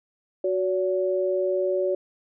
sine tone pair together, 370 / 569.4 Hz, F#4 / C#5, 0 / +46 cents, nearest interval perfect fifth, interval 746 cents, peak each -24 dBFS, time 0.44-1.95 s, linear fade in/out 5 ms, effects none

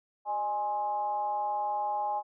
sine tone with frequency modulation, 830.6 Hz, G#5, in tune, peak -28 dBFS, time 0.25-2.23 s, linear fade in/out 50 ms, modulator 223 Hz, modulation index 0.57, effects none

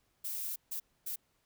violet noise bursts at uneven times, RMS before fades -38 dBFS, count 3, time 0.24-0.56 / 0.71-0.8 / 1.06-1.16 s, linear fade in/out 10 ms, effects pink hiss -75 dBFS RMS until 1.45 s

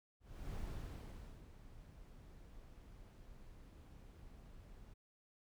brown noise with ADSR envelope, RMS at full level -44 dBFS, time 0.2-4.94 s, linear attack 350 ms, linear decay 880 ms, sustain -13 dB, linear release 10 ms, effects none

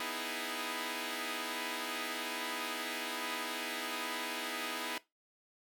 5% pulse chord, E major seventh, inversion second, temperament equal, 246.9 / 311.1 / 329.6 / 415.3 Hz, B3 / D#4 / E4 / G#4, 0 / 0 / 0 / 0 cents, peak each -31 dBFS, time 0-4.98 s, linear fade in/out 2 ms, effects noise-tail reverb RT60 0.2 s tail -19 dB re dry

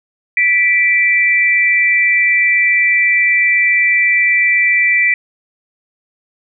sine tone pair together, 1967 / 2339 Hz, B6 / D7, -7 / -8 cents, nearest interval minor third, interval 299 cents, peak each -12 dBFS, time 0.37-5.14 s, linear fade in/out 2 ms, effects none

